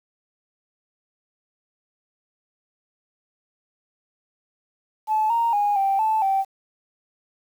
sine tone with pitch steps, 865 / 929 / 822 / 783 / 875 / 777 Hz, A5 / A#5 / G#5 / G5 / A5 / G5, -30 / -6 / -18 / -2 / -10 / -16 cents, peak -17 dBFS, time 5.07-6.45 s, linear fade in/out 50 ms, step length 230 ms, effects tanh soft clip ceiling -13 dBFS + 8-bit

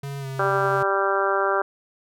square tone with pitch glide, 139.5 to 134.28 Hz, C#3 to C3, +11 to +45 cents, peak -30 dBFS, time 0.03-0.83 s, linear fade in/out 5 ms, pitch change -66 cents, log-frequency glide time 0.19-0.27 s
harmonic tone, 196 Hz, G3, in tune, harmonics 2 / 3 / 4 / 5 / 6 / 7 / 8, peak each -25 / -26 / -28 / -29 / -27 / -26 / -29 dBFS, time 0.39-1.62 s, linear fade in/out 5 ms
effects none

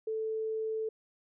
sine tone, 440 Hz, A4, in tune, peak -31 dBFS, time 0.07-0.89 s, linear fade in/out 5 ms, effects none

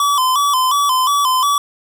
square tone with vibrato, 1084 Hz, C#6, 39 cents flat, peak -13 dBFS, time 0-1.58 s, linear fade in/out 2 ms, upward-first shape square, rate 2.8 Hz, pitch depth 95 cents each way, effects none

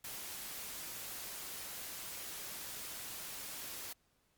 white noise, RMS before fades -45 dBFS, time 0.04-3.93 s, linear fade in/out 5 ms, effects pink hiss -75 dBFS RMS until 4.37 s + Opus 48 kbps

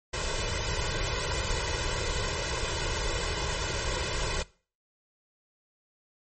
pink noise with comb filter, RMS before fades -30 dBFS, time 0.13-4.43 s, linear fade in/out 10 ms, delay 2 ms, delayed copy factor +1, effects noise-tail reverb RT60 0.4 s tail -21 dB re dry + MP3 32 kbps

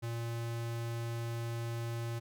square tone, 116.54 Hz, A#2, in tune, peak -36 dBFS, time 0.02-2.2 s, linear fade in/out 20 ms, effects none

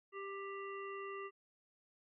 harmonic tone, 394.2 Hz, G4, 10 cents sharp, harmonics 1 / 3 / 5 / 7, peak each -45 / -47 / -52 / -55 dBFS, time 0.12-1.31 s, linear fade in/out 50 ms, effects none

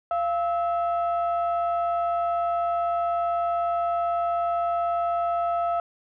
sine tone pair together, 689.7 / 1302 Hz, F5 / E6, -22 / -22 cents, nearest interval major seventh, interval 1100 cents, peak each -22 / -28 dBFS, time 0.11-5.8 s, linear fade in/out 2 ms, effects tanh soft clip ceiling -17 dBFS

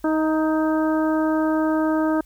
harmonic tone with a mistuned harmonic, 313.8 Hz, D#4, 15 cents sharp, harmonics 1 / 2 / 3 / 4 / 5, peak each -19 / -25 / -29 / -31 / -33 dBFS, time 0.04-2.21 s, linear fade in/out 5 ms, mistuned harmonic 3, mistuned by -18 cents, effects added 50 Hz sine -48 dBFS peak until 2.25 s + white hiss -58 dBFS RMS until 2.25 s

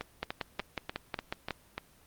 two click trains, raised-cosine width 0.3 ms, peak -16 / -18 dBFS, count 8 / 7, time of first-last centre 0.23-1.507 / 0.01-1.78 s, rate 5.48 / 3.39 Hz, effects pink hiss -61 dBFS RMS until 2.06 s + Opus 24 kbps

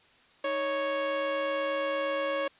sawtooth tone pair together, 311.4 / 554.4 Hz, D#4 / C#5, +2 / 0 cents, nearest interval minor seventh, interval 998 cents, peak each -35 / -24 dBFS, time 0.44-2.48 s, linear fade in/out 5 ms, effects white hiss -60 dBFS RMS until 2.59 s + resampled to 8000 Hz

